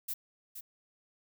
violet noise with echo, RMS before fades -36 dBFS, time 0.08-0.14 s, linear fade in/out 10 ms, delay 470 ms, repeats 1, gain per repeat -8 dB, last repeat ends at 0.61 s, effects none

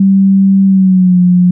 sine tone with pitch glide, 194.2 to 179.11 Hz, G3 to F3, -16 to +44 cents, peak -4 dBFS, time 0-1.51 s, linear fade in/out 5 ms, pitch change -140 cents, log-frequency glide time 0.66-1.19 s, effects none

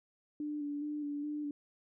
sine tone with vibrato, 293.7 Hz, D4, in tune, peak -35 dBFS, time 0.4-1.51 s, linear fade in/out 2 ms, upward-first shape square, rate 2.4 Hz, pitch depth 23 cents each way, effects none

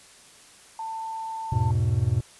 sine tone, 892 Hz, A5, 23 cents sharp, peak -30 dBFS, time 0.79-1.71 s, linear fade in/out 2 ms
triangle chord, E major, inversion none, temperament equal, 82.41 / 103.83 / 123.47 Hz, E2 / G#2 / B2, 0 / 0 / 0 cents, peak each -26 / -22 / -22 dBFS, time 1.52-2.21 s, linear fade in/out 5 ms
effects white hiss -51 dBFS RMS until 2.39 s + resampled to 24000 Hz

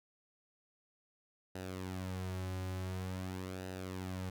sawtooth tone with flanger, 93 Hz, F#2, 9 cents sharp, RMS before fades -41 dBFS, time 1.55-4.3 s, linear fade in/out 5 ms, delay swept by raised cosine 0.89 to 4.49 ms, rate 0.47 Hz, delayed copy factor -0.6, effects none

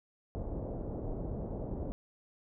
pink low-pass noise, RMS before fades -38 dBFS, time 0.35-1.92 s, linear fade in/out 0 ms, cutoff 640 Hz, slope 24 dB/octave, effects none

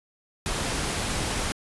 pink noise, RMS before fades -28 dBFS, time 0.46-1.52 s, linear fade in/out 0 ms, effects resampled to 24000 Hz

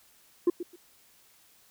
sine tone with echo, 349.2 Hz, F4, in tune, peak -16 dBFS, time 0.47-0.5 s, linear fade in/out 5 ms, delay 130 ms, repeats 2, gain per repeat -15 dB, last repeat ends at 0.76 s, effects tanh soft clip ceiling -18 dBFS + white hiss -61 dBFS RMS until 1.7 s

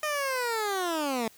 15% pulse linear sweep, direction down, 617 to 216.4 Hz, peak -21 dBFS, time 0.03-1.28 s, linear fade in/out 2 ms, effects white hiss -56 dBFS RMS until 1.37 s

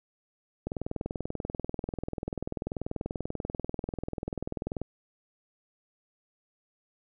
click train, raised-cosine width 2 ms, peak -19 dBFS, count 86, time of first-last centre 0.67-4.816 s, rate 20.5 Hz, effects none

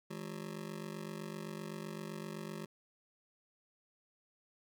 25% pulse ring-modulated tone, 185 Hz, F#3, in tune, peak -35 dBFS, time 0.1-2.66 s, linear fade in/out 10 ms, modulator 23.9 Hz, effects none

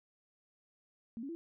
sine tone with pitch steps, 228.7 / 276.7 / 334.8 Hz, A#3 / C#4 / E4, -33 / -3 / +27 cents, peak -39 dBFS, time 1.17-1.35 s, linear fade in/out 0 ms, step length 60 ms, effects none

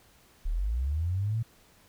sine linear sweep, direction up, 33.46 to 117.2 Hz, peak -26 dBFS, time 0.45-1.43 s, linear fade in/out 10 ms, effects pink hiss -60 dBFS RMS until 1.88 s

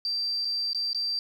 sine tone with dropouts, 4693 Hz, D8, 2 cents flat, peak -26 dBFS, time 0.05-1.19 s, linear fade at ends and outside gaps 1 ms, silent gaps 0.448-0.452 / 0.732-0.747 / 0.931-0.947 s, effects 9-bit

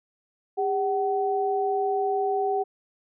sine tone pair together, 402.2 / 756.2 Hz, G4 / F#5, +44 / +38 cents, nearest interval major seventh, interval 1094 cents, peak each -25 dBFS, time 0.57-2.64 s, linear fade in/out 20 ms, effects none

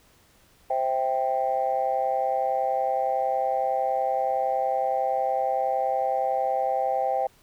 sine chord, C major, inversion none, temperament just, 523.3 / 654.1 / 784.9 Hz, C5 / E5 / G5, 0 / -14 / +2 cents, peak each -27 / -28 / -24 dBFS, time 0.7-7.27 s, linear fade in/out 5 ms, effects tanh soft clip ceiling -14 dBFS + pink hiss -59 dBFS RMS until 7.42 s

